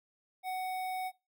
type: tone with notch filter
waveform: square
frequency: 745 Hz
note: F#5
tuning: 12 cents sharp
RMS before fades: -36 dBFS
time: 0.43-1.12 s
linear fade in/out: 50 ms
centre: 6500 Hz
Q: 0.87
effects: noise-tail reverb RT60 0.2 s tail -17 dB re dry